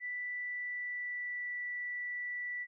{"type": "tone with pitch glide", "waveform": "sine", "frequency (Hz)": [1975.5, 1963], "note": ["B6", "B6"], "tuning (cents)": [0, -11], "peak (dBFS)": -36, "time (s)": [0, 2.67], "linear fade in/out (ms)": 50, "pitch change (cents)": -11, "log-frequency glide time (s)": [0.18, 1.59], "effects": []}